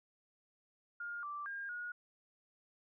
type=tone with pitch steps; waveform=sine; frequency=1415 / 1170 / 1611 / 1445 Hz; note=F6 / D6 / G6 / F#6; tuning=+22 / -7 / +47 / -41 cents; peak=-40 dBFS; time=1-1.92 s; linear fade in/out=5 ms; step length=230 ms; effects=none